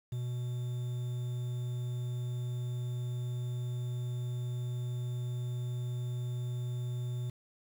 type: tone with quantisation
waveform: triangle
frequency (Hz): 123.1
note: B2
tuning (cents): -5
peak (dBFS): -31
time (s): 0.12-7.3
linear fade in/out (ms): 5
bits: 9
effects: none